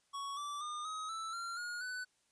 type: tone with pitch steps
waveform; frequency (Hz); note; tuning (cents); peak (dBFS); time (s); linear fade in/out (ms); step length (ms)
square; 1115 / 1163 / 1213.1 / 1265.4 / 1319.9 / 1376.7 / 1436 / 1497.8; C#6 / D6 / D#6 / D#6 / E6 / F6 / F6 / F#6; +10 / -17 / -44 / +29 / +2 / -25 / +48 / +21; -40; 0.13-2.05; 20; 240
effects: white hiss -75 dBFS RMS until 2.31 s + resampled to 22050 Hz